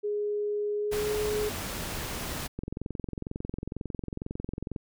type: tone with pitch glide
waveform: sine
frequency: 415.3 to 422.8 Hz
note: G#4 to G#4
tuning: 0 to +31 cents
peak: -27 dBFS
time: 0.03-1.5 s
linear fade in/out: 20 ms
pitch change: +31 cents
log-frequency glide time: 0.76-1.11 s
type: noise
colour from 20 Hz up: pink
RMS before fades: -35 dBFS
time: 0.91-2.48 s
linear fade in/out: 20 ms
type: click train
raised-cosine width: 3 ms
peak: -21 dBFS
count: 49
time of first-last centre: 2.59-4.762 s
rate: 22.1 Hz
effects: none